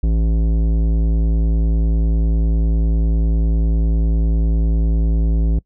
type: tone with tanh clipping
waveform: triangle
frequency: 55 Hz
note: A1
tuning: in tune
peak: -15 dBFS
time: 0.03-5.59 s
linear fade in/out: 5 ms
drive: 18 dB
effects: noise-tail reverb RT60 0.1 s tail -23 dB re dry